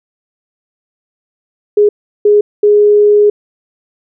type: tone bursts at uneven times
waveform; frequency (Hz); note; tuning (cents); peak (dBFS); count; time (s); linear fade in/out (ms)
sine; 415.3; G#4; 0; -4; 3; 1.77-1.89 / 2.25-2.41 / 2.63-3.3; 5
effects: none